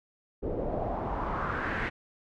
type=noise with low-pass filter sweep; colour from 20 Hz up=pink; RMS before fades=-32 dBFS; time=0.42-1.9 s; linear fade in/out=20 ms; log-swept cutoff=460 to 2000 Hz; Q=3.1; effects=none